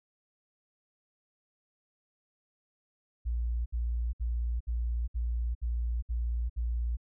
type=tone bursts; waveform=sine; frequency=58.7 Hz; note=A#1; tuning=13 cents sharp; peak=-28 dBFS; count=8; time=3.25-6.971 s; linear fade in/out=20 ms; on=410 ms; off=63 ms; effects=none